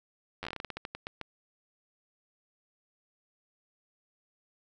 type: slowing click train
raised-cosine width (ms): 0.3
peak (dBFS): -21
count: 16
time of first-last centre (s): 0.43-1.213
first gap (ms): 10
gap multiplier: 1.21
effects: none